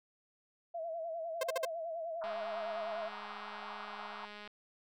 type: tone with vibrato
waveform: sine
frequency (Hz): 661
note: E5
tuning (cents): +5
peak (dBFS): -37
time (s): 0.74-3.09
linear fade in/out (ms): 10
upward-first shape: sine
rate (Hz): 9.9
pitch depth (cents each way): 70
type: tone bursts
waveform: sawtooth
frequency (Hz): 526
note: C5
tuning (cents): +9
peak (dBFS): -27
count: 4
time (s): 1.41-1.652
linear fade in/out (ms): 5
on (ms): 23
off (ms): 50
type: band-pass noise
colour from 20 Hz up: white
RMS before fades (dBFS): -47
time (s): 2.21-4.26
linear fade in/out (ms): 10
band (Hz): 700 to 1400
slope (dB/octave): 48
type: click train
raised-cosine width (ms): 0.3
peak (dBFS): -33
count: 466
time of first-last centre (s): 2.24-4.476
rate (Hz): 208
effects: none